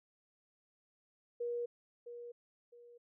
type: tone with echo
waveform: sine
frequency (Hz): 477.7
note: A#4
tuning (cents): +42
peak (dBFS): -35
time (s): 1.4-1.66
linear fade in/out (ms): 10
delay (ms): 660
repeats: 2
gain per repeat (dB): -10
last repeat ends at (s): 2.98
effects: none